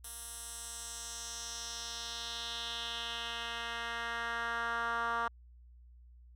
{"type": "tone with band-pass filter sweep", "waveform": "10% pulse", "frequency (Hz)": 233.1, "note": "A#3", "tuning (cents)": 0, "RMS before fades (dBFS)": -39, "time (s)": [0.04, 5.28], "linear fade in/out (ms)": 5, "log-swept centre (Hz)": [11000, 1200], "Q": 2.2, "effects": ["added 60 Hz sine -54 dBFS peak until 6.35 s"]}